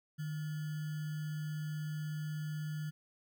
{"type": "tone with sample-and-hold", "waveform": "sine", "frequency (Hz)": 152.7, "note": "D#3", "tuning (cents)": -32, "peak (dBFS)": -36, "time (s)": [0.18, 2.91], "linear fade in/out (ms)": 20, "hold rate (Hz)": 1575, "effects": []}